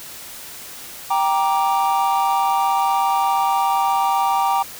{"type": "chord", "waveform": "triangle", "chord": "G minor", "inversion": "none", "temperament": "just", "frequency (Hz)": [784, 940.8, 1176], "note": ["G5", "Bb5", "D6"], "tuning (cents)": [0, 16, 2], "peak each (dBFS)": [-17, -18, -21], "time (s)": [1.1, 4.63], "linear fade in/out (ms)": 10, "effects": ["white hiss -36 dBFS RMS until 4.79 s"]}